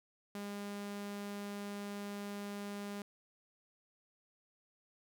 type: tone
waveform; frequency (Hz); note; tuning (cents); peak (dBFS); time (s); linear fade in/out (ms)
sawtooth; 203; G#3; -39; -37; 0.35-3.02; 2
effects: none